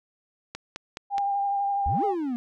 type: click train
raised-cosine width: 0.2 ms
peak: -17 dBFS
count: 4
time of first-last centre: 0.55-1.182 s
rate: 4.75 Hz
type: tone with vibrato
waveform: sine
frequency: 800 Hz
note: G5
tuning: 35 cents sharp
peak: -23 dBFS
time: 1.1-2.15 s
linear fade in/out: 50 ms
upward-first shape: sine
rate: 12 Hz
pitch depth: 17 cents each way
type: exponential two-way sweep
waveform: triangle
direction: up then down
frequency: 59.7 to 440 to 232 Hz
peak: -24 dBFS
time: 1.86-2.36 s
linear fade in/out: 0 ms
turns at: 2.04 s
effects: none